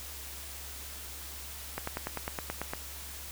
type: slowing click train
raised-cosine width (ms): 0.5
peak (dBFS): -18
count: 10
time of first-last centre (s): 1.78-2.735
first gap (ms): 94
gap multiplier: 1.03
effects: added 69 Hz sine -47 dBFS peak until 3.31 s + white hiss -44 dBFS RMS until 3.31 s